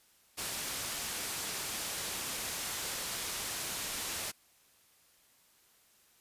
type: low-pass noise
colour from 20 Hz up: white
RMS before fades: -38 dBFS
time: 0.37-4.32 s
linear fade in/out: 20 ms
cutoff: 11000 Hz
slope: 12 dB/octave
effects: white hiss -66 dBFS RMS until 6.2 s + resampled to 32000 Hz